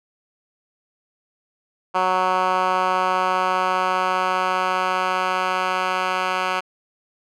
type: tone with band-pass filter sweep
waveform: 10% pulse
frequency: 185 Hz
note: F#3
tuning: in tune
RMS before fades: -21 dBFS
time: 1.94-6.61 s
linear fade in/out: 20 ms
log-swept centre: 1100 to 1700 Hz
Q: 1.5
effects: none